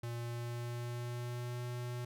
square tone with pitch glide, 118.4 to 122.15 Hz, A#2 to B2, +27 to -19 cents, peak -39 dBFS, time 0.03-2.05 s, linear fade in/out 5 ms, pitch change +54 cents, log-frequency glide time 0.13-1.62 s, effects none

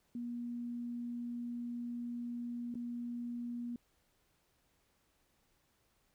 sine tone with dropouts, 239.4 Hz, A#3, 46 cents sharp, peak -38 dBFS, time 0.15-3.76 s, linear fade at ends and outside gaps 2 ms, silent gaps 2.742-2.753 s, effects pink hiss -75 dBFS RMS until 6.14 s

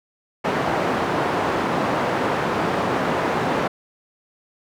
white band-pass noise, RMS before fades -22 dBFS, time 0.44-3.68 s, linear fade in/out 10 ms, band 130 to 970 Hz, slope 12 dB/octave, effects none

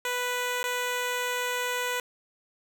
10% pulse tone with dropouts, 493.9 Hz, B4, in tune, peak -19 dBFS, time 0.05-2 s, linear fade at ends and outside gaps 1 ms, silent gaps 0.63-0.64 s, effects none

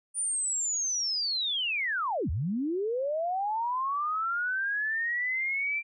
sine linear two-way sweep, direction down then up, 9397 to 65.3 to 2366 Hz, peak -27 dBFS, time 0.14-5.83 s, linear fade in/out 50 ms, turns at 2.3 s, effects none

